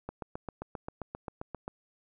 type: click train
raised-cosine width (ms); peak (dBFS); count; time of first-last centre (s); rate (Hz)
1; -23; 13; 0.09-1.679; 7.55
effects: none